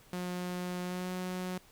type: tone with pitch glide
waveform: sawtooth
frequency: 179.6 to 182.95 Hz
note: F3 to F#3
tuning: +49 to -19 cents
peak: -31 dBFS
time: 0.13-1.58 s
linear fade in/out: 2 ms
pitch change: +32 cents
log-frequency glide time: 0.81-1.11 s
effects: pink hiss -60 dBFS RMS until 1.71 s